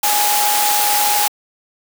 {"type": "tone in noise", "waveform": "sine", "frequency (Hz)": 830.6, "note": "G#5", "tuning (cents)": 0, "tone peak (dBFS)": -17, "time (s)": [0.03, 1.28], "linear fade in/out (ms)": 5, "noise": "white", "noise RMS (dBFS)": -17, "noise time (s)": [0.03, 1.28], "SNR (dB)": -3, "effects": ["high-pass 400 Hz 12 dB/octave"]}